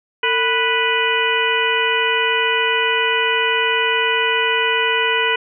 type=harmonic tone with a mistuned harmonic; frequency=493.4 Hz; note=B4; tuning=2 cents flat; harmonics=1 / 2 / 3 / 4 / 5 / 6; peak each=-22 / -22 / -22 / -22 / -22 / -22 dBFS; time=0.23-5.36 s; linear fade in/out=5 ms; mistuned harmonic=1; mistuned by=-150 cents; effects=none